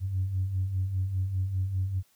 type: beating tone pair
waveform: sine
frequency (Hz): 90.4 / 95.4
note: F#2 / G2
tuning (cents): -40 / -47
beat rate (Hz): 5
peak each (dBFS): -34 / -26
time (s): 0-2.03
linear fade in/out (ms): 50
effects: tanh soft clip ceiling -20 dBFS + white hiss -66 dBFS RMS until 2.15 s